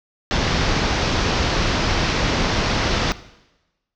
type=low-pass noise; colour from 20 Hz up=pink; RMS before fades=-20 dBFS; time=0.31-3.12 s; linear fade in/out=0 ms; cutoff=5900 Hz; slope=48 dB/octave; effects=noise-tail reverb RT60 1.0 s tail -17 dB re dry